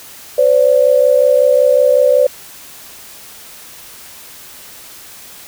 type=tone pair together; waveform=sine; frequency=510 / 575.4 Hz; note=C5 / D5; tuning=-44 / -36 cents; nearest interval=major second; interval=208 cents; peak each=-10 dBFS; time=0.38-2.27 s; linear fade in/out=5 ms; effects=white hiss -36 dBFS RMS until 5.47 s

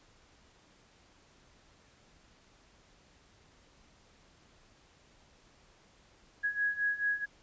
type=beating tone pair; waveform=sine; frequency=1661.2 / 1665.8 Hz; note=G#6 / G#6; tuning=0 / +5 cents; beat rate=4.6 Hz; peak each=-34 / -31 dBFS; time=6.43-7.26 s; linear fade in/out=20 ms; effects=pink hiss -63 dBFS RMS until 7.42 s + resampled to 16000 Hz

